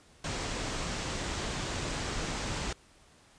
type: low-pass noise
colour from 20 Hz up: pink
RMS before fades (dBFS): -35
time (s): 0.24-2.73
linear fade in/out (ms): 5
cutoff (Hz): 8300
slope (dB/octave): 48
effects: pink hiss -60 dBFS RMS until 3.38 s + resampled to 22050 Hz